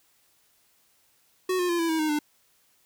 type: tone with pitch steps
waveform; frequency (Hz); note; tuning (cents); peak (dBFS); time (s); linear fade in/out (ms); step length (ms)
square; 370 / 357 / 344.4 / 332.3 / 320.6 / 309.3 / 298.5; F#4 / F4 / F4 / E4 / E4 / D#4 / D4; 0 / +38 / -24 / +14 / -48 / -10 / +28; -24; 1.49-2.19; 5; 100
effects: white hiss -65 dBFS RMS until 2.85 s